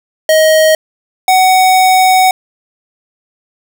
square tone pair in turn, 629 / 748 Hz, D#5 / F#5, +19 / +19 cents, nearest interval minor third, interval 300 cents, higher second, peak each -6 dBFS, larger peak neither, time 0.29-0.75 / 1.28-2.31 s, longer second, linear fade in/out 2 ms, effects none

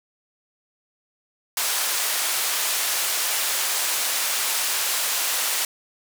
white band-pass noise, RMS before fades -24 dBFS, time 1.57-5.65 s, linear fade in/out 2 ms, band 630 to 13000 Hz, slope 12 dB/octave, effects none

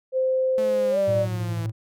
sine tone with pitch glide, 520 to 590.5 Hz, C5 to D5, -11 to +9 cents, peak -19 dBFS, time 0.12-1.27 s, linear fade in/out 50 ms, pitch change +220 cents, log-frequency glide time 0.9-0.98 s
sawtooth linear sweep, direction down, 218.1 to 164.81 Hz, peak -28 dBFS, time 0.58-1.66 s, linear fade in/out 0 ms
triangle tone with tremolo, 110 Hz, A2, in tune, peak -22 dBFS, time 1.07-1.72 s, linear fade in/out 20 ms, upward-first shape square, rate 12 Hz, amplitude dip 30%
effects none

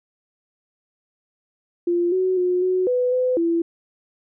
sine tone with pitch steps, 347.3 / 372.4 / 360.8 / 369.3 / 497.7 / 506 / 335.8 Hz, F4 / F#4 / F#4 / F#4 / B4 / B4 / E4, -10 / +11 / -44 / -3 / +13 / +42 / +32 cents, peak -17 dBFS, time 1.87-3.62 s, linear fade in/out 5 ms, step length 250 ms, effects none

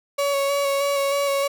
35% pulse tone with vibrato, 560 Hz, C#5, 18 cents sharp, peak -18 dBFS, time 0.18-1.48 s, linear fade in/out 10 ms, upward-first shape square, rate 3.2 Hz, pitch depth 15 cents each way, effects none

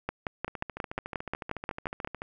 two click trains, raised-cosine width 0.5 ms, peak -15 / -21 dBFS, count 12 / 25, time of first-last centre 0.09-2.047 / 0.48-2.219 s, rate 5.62 / 13.8 Hz, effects none

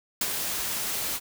white noise with ADSR envelope, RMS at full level -24 dBFS, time 0.21-1.2 s, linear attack 4 ms, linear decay 40 ms, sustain -6 dB, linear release 44 ms, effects none

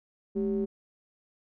triangle ring-modulated tone, 88.8 Hz, F2, 29 cents sharp, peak -21 dBFS, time 0.35-0.66 s, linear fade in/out 20 ms, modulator 301 Hz, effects none

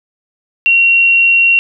sine tone, 2742 Hz, F7, 32 cents flat, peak -6 dBFS, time 0.66-1.59 s, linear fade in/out 0 ms, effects none

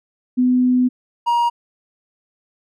sine / triangle tone pair in turn, 251 / 947.6 Hz, B3 / A#5, +28 / +28 cents, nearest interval octave + major seventh, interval 2300 cents, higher second, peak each -12 dBFS, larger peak neither, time 0.37-0.89 / 1.26-1.5 s, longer first, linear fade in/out 20 ms, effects none

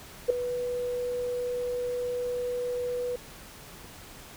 sine tone with ADSR envelope, 491.3 Hz, B4, 9 cents flat, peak -15 dBFS, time 0.28-3.16 s, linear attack 21 ms, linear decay 4 ms, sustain -13 dB, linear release 5 ms, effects pink hiss -47 dBFS RMS until 4.36 s

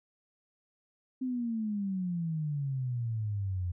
sine exponential sweep, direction down, 261.6 to 87 Hz, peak -30 dBFS, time 1.21-3.72 s, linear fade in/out 10 ms, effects none

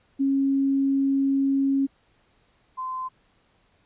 sine tone pair in turn, 273.3 / 1031.8 Hz, C#4 / C6, -24 / -24 cents, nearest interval octave + major seventh, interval 2300 cents, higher second, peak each -19 / -28 dBFS, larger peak first, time 0.19-1.87 / 2.77-3.09 s, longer first, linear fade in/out 20 ms, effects pink hiss -64 dBFS RMS until 3.85 s + resampled to 8000 Hz

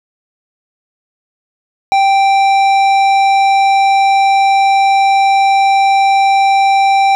sine tone with tanh clipping, 784 Hz, G5, in tune, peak -9 dBFS, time 1.92-7.15 s, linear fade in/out 0 ms, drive 13 dB, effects none

